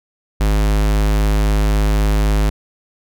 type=tone; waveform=square; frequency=51.9 Hz; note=G#1; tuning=in tune; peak=-13 dBFS; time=0.4-2.5 s; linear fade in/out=10 ms; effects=none